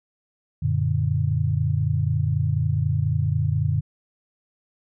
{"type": "chord", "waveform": "sine", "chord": "Gb augmented", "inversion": "none", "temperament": "equal", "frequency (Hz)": [92.5, 116.54, 146.83], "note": ["Gb2", "Bb2", "D3"], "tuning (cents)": [0, 0, 0], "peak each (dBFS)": [-24, -24, -23], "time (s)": [0.62, 3.81], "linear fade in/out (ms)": 10, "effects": []}